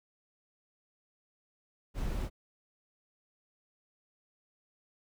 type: noise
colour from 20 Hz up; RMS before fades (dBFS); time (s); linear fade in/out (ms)
brown; -34; 1.94-2.3; 50
effects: none